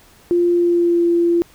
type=tone with pitch glide; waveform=sine; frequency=348.4 to 342.4 Hz; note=F4 to F4; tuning=-4 to -34 cents; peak=-12 dBFS; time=0.31-1.42 s; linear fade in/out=0 ms; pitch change=-30 cents; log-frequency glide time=0.51-1.05 s; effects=pink hiss -49 dBFS RMS until 1.54 s